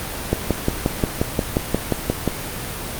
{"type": "click train", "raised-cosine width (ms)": 2, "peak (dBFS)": -3, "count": 12, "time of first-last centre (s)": [0.33, 2.277], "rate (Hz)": 5.65, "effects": ["pink hiss -28 dBFS RMS until 2.99 s", "Opus 32 kbps"]}